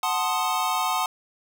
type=chord; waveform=square; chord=F# diminished seventh; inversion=none; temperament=equal; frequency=740 / 880 / 1046.5 / 1244.5 Hz; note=F#5 / A5 / C6 / Eb6; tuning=0 / 0 / 0 / 0 cents; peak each=-29 dBFS; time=0.03-1.06 s; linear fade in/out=2 ms; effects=none